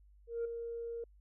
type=tone with ADSR envelope; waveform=sine; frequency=466.2 Hz; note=A#4; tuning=in tune; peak=-30 dBFS; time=0.27-1.04 s; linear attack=180 ms; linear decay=7 ms; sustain=-8 dB; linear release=3 ms; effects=tanh soft clip ceiling -31 dBFS + added 50 Hz sine -59 dBFS peak until 1.2 s